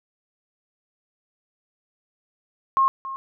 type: tone with echo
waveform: sine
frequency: 1074 Hz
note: C6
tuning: 45 cents sharp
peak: -15 dBFS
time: 2.77-2.88 s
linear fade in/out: 0 ms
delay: 280 ms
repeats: 1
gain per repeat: -14 dB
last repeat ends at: 3.16 s
effects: none